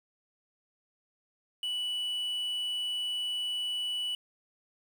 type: tone with quantisation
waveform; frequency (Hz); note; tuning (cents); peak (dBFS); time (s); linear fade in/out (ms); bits
triangle; 2960; F#7; 0; -29; 1.63-4.15; 2; 9
effects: none